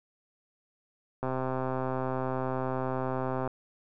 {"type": "click train", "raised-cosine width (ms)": 1, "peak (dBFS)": -18, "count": 293, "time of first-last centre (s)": [1.23, 3.476], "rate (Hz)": 130, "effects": []}